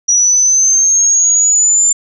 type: linear sweep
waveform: sine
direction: up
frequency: 5800 to 7200 Hz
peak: -7 dBFS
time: 0.08-1.93 s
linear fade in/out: 10 ms
effects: none